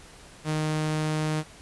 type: tone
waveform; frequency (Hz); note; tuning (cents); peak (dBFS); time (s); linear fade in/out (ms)
sawtooth; 154.7; D#3; -10; -21; 0.44-1.44; 50
effects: pink hiss -49 dBFS RMS until 1.61 s + resampled to 24000 Hz